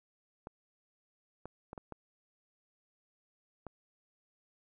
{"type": "clicks", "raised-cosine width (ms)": 1, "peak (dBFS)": -29, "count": 6, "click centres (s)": [0.471, 1.456, 1.731, 1.778, 1.923, 3.667], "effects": []}